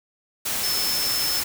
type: tone in noise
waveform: sine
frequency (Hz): 5274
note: E8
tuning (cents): 0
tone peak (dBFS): -24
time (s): 0.63-1.41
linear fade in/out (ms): 10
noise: white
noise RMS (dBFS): -26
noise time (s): 0.45-1.44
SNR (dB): -1
effects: none